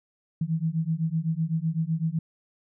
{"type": "beating tone pair", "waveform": "sine", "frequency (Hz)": [158, 165.9], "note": ["D#3", "E3"], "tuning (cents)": [27, 11], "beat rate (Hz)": 7.9, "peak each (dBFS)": -27, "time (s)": [0.41, 2.19], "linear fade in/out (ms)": 5, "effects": []}